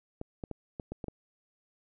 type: clicks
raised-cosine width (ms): 2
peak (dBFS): -24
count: 7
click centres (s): 0.214 / 0.438 / 0.513 / 0.798 / 0.92 / 1.042 / 1.083
effects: none